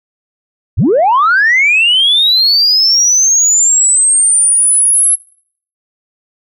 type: linear sweep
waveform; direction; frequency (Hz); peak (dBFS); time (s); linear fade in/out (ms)
sine; up; 55.4 to 11090; -5; 0.77-5.16; 20
effects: noise-tail reverb RT60 0.6 s tail -25 dB re dry + tanh soft clip ceiling -3 dBFS